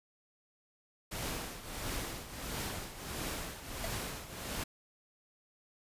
pink noise with tremolo, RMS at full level -37 dBFS, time 1.11-4.64 s, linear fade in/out 10 ms, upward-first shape triangle, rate 1.5 Hz, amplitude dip 75%
square tone with exponential decay, 661 Hz, E5, 5 cents sharp, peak -33 dBFS, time 3.84-3.91 s, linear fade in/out 1 ms, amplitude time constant 15 ms
effects resampled to 32000 Hz

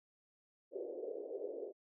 pink band-pass noise, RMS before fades -44 dBFS, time 0.71-1.73 s, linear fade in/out 50 ms, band 370 to 540 Hz, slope 48 dB/octave, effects none

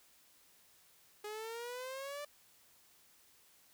sawtooth exponential sweep, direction up, 415.3 to 591 Hz, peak -38 dBFS, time 1.24-2.25 s, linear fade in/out 5 ms, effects white hiss -66 dBFS RMS until 3.73 s

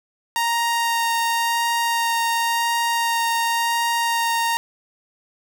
sawtooth tone with vibrato, 930 Hz, A#5, 4 cents flat, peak -15 dBFS, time 0.36-4.57 s, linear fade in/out 0 ms, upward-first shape sine, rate 0.93 Hz, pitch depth 8 cents each way, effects none

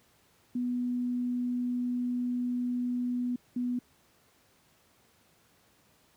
sine tone pair in turn, 246 / 246 Hz, B3 / B3, -7 / -7 cents, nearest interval unison, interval 0 cents, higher neither, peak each -28 dBFS, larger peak neither, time 0.55-3.36 / 3.56-3.79 s, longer first, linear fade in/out 5 ms, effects pink hiss -65 dBFS RMS until 6.16 s + high-pass 80 Hz 12 dB/octave

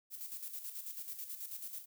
violet noise with tremolo, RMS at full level -43 dBFS, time 0.1-1.86 s, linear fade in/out 50 ms, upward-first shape square, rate 9.2 Hz, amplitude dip 55%, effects none

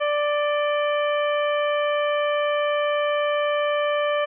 harmonic tone with a mistuned harmonic, 588 Hz, D5, 2 cents sharp, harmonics 1 / 2 / 3 / 4 / 5, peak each -21 / -27 / -31 / -33 / -35 dBFS, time 0-4.26 s, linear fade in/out 20 ms, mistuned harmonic 5, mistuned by +51 cents, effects none

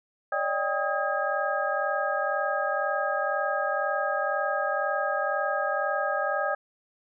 sine tone cluster, 568 / 610 / 792 / 1258 / 1628 Hz, C#5 / D#5 / G5 / D#6 / G#6, +42 / -34 / +18 / +19 / -35 cents, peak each -31 dBFS, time 0.32-6.55 s, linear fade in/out 5 ms, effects none

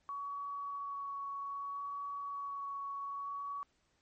sine tone with vibrato, 1124 Hz, C#6, 24 cents sharp, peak -38 dBFS, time 0.09-3.63 s, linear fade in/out 0 ms, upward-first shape sine, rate 0.63 Hz, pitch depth 11 cents each way, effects pink hiss -75 dBFS RMS until 4.01 s + MP3 32 kbps

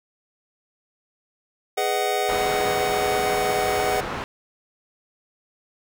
square chord, G# minor seventh, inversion none, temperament just, 415.3 / 498.4 / 623 / 747.5 Hz, G#4 / B4 / D#5 / F#5, 0 / +16 / +2 / +17 cents, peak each -27 / -30 / -30 / -25 dBFS, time 1.77-4.01 s, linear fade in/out 10 ms
white low-pass noise, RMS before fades -30 dBFS, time 2.29-4.24 s, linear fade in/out 0 ms, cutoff 1400 Hz, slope 12 dB/octave
effects none

